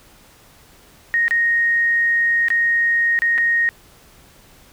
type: tone with dropouts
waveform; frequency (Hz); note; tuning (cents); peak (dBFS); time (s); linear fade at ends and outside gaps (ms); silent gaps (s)
sine; 1864.7; A#6; 0; -14; 1.14-3.69; 0; 1.281-1.309 / 2.484-2.503 / 3.19-3.22 / 3.379-3.383
effects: pink hiss -49 dBFS RMS until 4.72 s